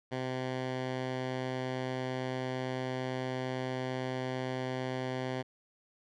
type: tone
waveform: 10% pulse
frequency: 128.9 Hz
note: C3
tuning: 26 cents flat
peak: -25 dBFS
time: 0.11-5.43 s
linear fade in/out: 20 ms
effects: low-pass 4000 Hz 12 dB/octave